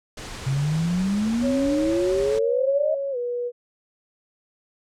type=low-pass noise; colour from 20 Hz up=pink; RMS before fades=-36 dBFS; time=0.17-2.39 s; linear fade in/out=5 ms; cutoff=8600 Hz; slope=24 dB/octave
type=exponential sweep; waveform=sine; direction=up; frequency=130.81 to 638 Hz; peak=-20 dBFS; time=0.46-2.95 s; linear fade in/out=10 ms
type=tone with pitch glide; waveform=sine; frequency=554 to 485.1 Hz; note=C#5 to B4; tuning=-1 to -31 cents; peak=-24 dBFS; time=1.41-3.52 s; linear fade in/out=50 ms; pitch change=-230 cents; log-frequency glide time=3.11-3.17 s
effects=none